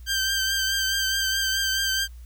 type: tone with vibrato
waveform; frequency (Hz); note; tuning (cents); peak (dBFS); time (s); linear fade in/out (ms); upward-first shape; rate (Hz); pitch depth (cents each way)
15% pulse; 1568; G6; 0; -16; 0.06-2.08; 50; triangle; 4.7; 32
effects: added 60 Hz sine -39 dBFS peak until 2.25 s + white hiss -60 dBFS RMS until 2.25 s